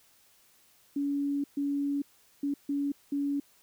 sine tone bursts at uneven times, 283.3 Hz, C#4, 38 cents sharp, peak -27 dBFS, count 5, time 0.96-1.44 / 1.57-2.02 / 2.43-2.54 / 2.69-2.92 / 3.12-3.4 s, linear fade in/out 5 ms, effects white hiss -63 dBFS RMS until 3.62 s

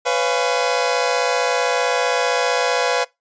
sawtooth chord, C# dominant seventh, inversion third, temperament just, 498.9 / 554.4 / 693 / 831.5 Hz, B4 / C#5 / E#5 / G#5, +17 / 0 / -14 / +2 cents, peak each -16 / -20 / -19 / -22 dBFS, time 0.05-3.05 s, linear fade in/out 20 ms, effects noise-tail reverb RT60 0.2 s tail -23 dB re dry + resampled to 16000 Hz

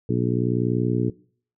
harmonic tone, 60.5 Hz, B1, 35 cents flat, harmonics 2 / 3 / 4 / 5 / 6 / 7, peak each -24 / -26 / -27 / -28 / -29 / -29 dBFS, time 0.09-1.1 s, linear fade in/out 5 ms, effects noise-tail reverb RT60 0.5 s tail -22 dB re dry

